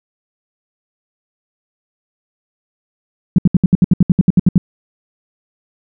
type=tone bursts; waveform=sine; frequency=179.8 Hz; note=F#3; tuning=49 cents flat; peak=-4 dBFS; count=14; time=3.36-4.58 s; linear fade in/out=2 ms; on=24 ms; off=68 ms; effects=none